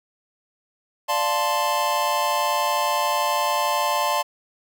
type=chord; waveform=square; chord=D minor seventh; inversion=none; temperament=equal; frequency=587.3 / 698.5 / 880 / 1046.5 Hz; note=D5 / F5 / A5 / C6; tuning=0 / 0 / 0 / 0 cents; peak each=-28 / -29 / -25 / -25 dBFS; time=1.08-4.23 s; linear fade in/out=20 ms; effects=none